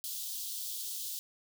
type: high-pass noise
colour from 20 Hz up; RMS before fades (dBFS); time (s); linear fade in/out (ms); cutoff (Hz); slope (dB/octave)
white; -39; 0.04-1.19; 0; 3200; 48
effects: none